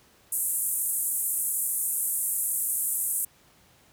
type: band-pass noise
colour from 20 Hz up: pink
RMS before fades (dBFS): -28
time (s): 0.32-3.25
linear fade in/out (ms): 5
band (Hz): 8400 to 14000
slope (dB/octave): 48
effects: pink hiss -59 dBFS RMS until 3.92 s + high-pass 60 Hz 12 dB/octave